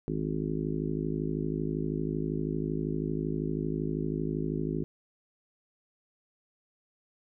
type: harmonic tone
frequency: 52.7 Hz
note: G#1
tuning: 26 cents sharp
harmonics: 1 / 3 / 4 / 5 / 6 / 7 / 8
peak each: -41 / -33 / -39 / -35 / -38 / -36 / -41 dBFS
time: 0.08-4.84 s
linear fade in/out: 0 ms
effects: none